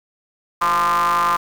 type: ring-modulated tone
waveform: square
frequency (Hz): 84.2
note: E2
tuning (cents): +37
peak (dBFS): -13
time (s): 0.61-1.37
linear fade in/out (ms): 10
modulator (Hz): 1120
effects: 7-bit